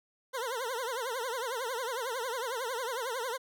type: tone with vibrato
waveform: 20% pulse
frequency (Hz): 489.6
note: B4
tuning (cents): -15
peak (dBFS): -28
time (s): 0.33-3.38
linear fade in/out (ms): 20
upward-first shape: triangle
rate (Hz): 11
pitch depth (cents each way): 200
effects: none